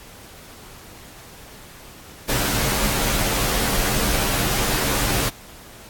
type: noise with comb filter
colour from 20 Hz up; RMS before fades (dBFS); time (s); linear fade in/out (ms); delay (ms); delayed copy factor
pink; -21; 2.28-5.3; 20; 12; -0.85
effects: pink hiss -43 dBFS RMS until 5.89 s + AAC 64 kbps